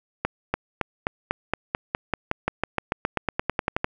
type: accelerating click train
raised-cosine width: 0.5 ms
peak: -7 dBFS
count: 23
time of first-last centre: 0.25-3.844 s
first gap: 290 ms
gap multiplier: 0.94
effects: none